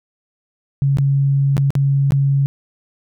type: tone with dropouts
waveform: sine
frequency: 138.59 Hz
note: C#3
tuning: in tune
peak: -12 dBFS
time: 0.82-2.46 s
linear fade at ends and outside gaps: 0 ms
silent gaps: 0.971-0.985 / 1.568-1.579 / 1.705-1.753 / 2.107-2.121 s
effects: none